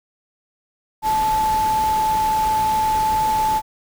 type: tone in noise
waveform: sine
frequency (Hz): 870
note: A5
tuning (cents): -20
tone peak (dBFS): -16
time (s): 1.02-3.62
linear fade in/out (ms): 50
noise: pink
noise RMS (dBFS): -30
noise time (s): 1.02-3.62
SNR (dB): +11
effects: none